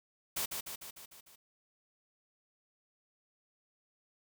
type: noise with echo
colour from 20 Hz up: white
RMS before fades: -35 dBFS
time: 0.36-0.46 s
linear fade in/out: 10 ms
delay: 150 ms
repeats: 6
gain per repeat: -4 dB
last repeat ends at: 1.36 s
effects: none

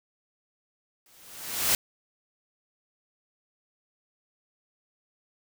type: noise with exponential growth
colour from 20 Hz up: white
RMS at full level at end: -21 dBFS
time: 1.06-1.75 s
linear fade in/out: 1 ms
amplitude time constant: 150 ms
effects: none

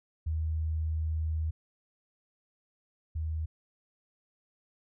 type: tone pair in turn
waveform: sine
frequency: 79.1 / 79.1 Hz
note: D#2 / D#2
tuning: +29 / +29 cents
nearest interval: unison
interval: 0 cents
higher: neither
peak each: -28 / -30 dBFS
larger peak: first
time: 0.26-1.51 / 3.15-3.46 s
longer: first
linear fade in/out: 10 ms
effects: none

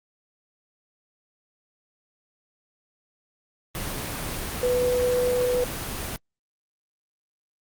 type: tone in noise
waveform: sine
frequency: 495.8 Hz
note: B4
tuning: 7 cents sharp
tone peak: -20 dBFS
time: 4.63-5.64 s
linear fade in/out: 0 ms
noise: pink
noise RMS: -31 dBFS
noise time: 3.75-6.16 s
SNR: +8 dB
effects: Opus 24 kbps

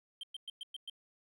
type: tone bursts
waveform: triangle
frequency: 3151 Hz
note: G7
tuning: 8 cents sharp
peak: -39 dBFS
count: 6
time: 0.21-0.898 s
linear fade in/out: 2 ms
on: 23 ms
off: 110 ms
effects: none

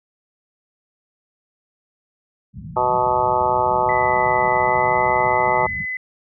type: low-pass noise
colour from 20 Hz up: white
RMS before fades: -33 dBFS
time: 2.53-5.86 s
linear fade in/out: 50 ms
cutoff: 200 Hz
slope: 48 dB/octave
type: harmonic tone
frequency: 125 Hz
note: B2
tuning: 21 cents sharp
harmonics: 3 / 4 / 5 / 6 / 7 / 8 / 9 / 10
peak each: -27 / -26 / -23 / -29 / -18 / -29 / -26 / -27 dBFS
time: 2.76-5.67 s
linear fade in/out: 10 ms
type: tone with pitch glide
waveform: sine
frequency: 1997 to 2017 Hz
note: B6 to B6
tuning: +19 to +36 cents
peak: -23 dBFS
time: 3.89-5.97 s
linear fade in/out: 2 ms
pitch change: +17 cents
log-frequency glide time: 4.52-4.99 s
effects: high-pass 60 Hz 12 dB/octave

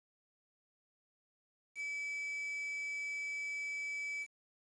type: tone with quantisation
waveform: triangle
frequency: 2299 Hz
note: D7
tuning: 37 cents flat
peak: -36 dBFS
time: 1.75-4.27 s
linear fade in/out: 50 ms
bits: 9
effects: resampled to 22050 Hz

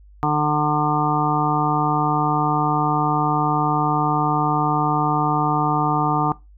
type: harmonic tone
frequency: 150 Hz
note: D3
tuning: 37 cents sharp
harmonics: 1 / 2 / 3 / 5 / 6 / 7 / 8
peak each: -23 / -24 / -29 / -23 / -23 / -28 / -24 dBFS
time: 0.23-6.32 s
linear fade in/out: 0 ms
effects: noise-tail reverb RT60 0.2 s tail -18 dB re dry + added 50 Hz sine -44 dBFS peak until 6.57 s

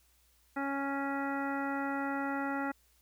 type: harmonic tone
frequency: 277.2 Hz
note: C#4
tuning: in tune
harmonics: 1 / 2 / 3 / 4 / 5 / 6 / 7 / 9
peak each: -35 / -42 / -38 / -48 / -39 / -48 / -43 / -54 dBFS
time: 0.56-2.72 s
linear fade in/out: 10 ms
effects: added 60 Hz sine -69 dBFS peak until 3.01 s + white hiss -69 dBFS RMS until 3.01 s

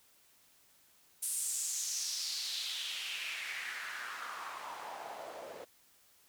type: noise with band-pass filter sweep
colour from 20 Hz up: white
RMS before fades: -40 dBFS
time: 1.22-5.65 s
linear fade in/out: 10 ms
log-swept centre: 9700 to 510 Hz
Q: 3.3
effects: white hiss -66 dBFS RMS until 6.28 s

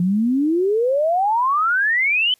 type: exponential sweep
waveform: sine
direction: up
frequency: 171.6 to 3095 Hz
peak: -15 dBFS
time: 0-2.34 s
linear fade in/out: 2 ms
effects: white hiss -59 dBFS RMS until 2.39 s + resampled to 32000 Hz

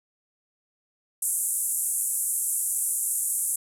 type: band-pass noise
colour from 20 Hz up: pink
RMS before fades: -27 dBFS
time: 1.22-3.56 s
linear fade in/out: 5 ms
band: 8000 to 12000 Hz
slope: 48 dB/octave
effects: none

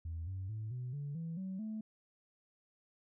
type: tone with pitch steps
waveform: sine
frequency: 82.41 / 94.66 / 108.74 / 124.91 / 143.48 / 164.82 / 189.33 / 217.5 Hz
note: E2 / F#2 / A2 / B2 / D3 / E3 / F#3 / A3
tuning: 0 / +40 / -20 / +20 / -40 / 0 / +40 / -20 cents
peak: -37 dBFS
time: 0.05-1.81 s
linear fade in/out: 5 ms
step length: 220 ms
effects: tanh soft clip ceiling -35 dBFS

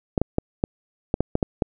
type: clicks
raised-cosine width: 2 ms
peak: -6 dBFS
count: 9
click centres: 0.178 / 0.216 / 0.384 / 0.639 / 1.141 / 1.206 / 1.354 / 1.428 / 1.622 s
effects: none

